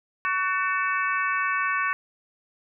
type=harmonic tone with a mistuned harmonic; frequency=375.5 Hz; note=F#4; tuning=26 cents sharp; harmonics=3 / 4 / 5 / 6 / 7; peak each=-26 / -28 / -30 / -32 / -33 dBFS; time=0.25-1.93 s; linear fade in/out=0 ms; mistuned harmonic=5; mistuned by=-75 cents; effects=none